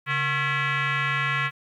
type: tone with frequency modulation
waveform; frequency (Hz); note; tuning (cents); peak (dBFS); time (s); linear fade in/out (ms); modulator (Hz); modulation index
sine; 139.4; C#3; +10; -21; 0.06-1.51; 50; 611; 4
effects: tanh soft clip ceiling -17 dBFS + 10-bit